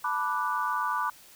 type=chord; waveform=sine; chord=B minor seventh; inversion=third; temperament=equal; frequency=880 / 987.8 / 1174.7 / 1480 Hz; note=A5 / B5 / D6 / F#6; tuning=0 / 0 / 0 / 0 cents; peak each=-35 / -30 / -30 / -34 dBFS; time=0.04-1.1 s; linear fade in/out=5 ms; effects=white hiss -53 dBFS RMS until 1.35 s